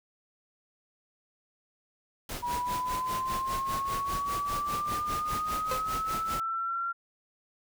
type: noise with tremolo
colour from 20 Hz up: pink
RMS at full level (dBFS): -36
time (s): 2.29-6.4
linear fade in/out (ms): 2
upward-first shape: sine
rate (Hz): 5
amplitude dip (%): 85
type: linear sweep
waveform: sine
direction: up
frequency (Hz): 963 to 1378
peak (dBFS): -29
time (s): 2.42-6.93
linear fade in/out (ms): 20
type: tone with exponential decay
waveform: 30% pulse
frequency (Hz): 515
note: C5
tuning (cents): -28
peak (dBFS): -25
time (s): 5.71-5.87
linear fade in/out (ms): 5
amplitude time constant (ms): 33
effects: none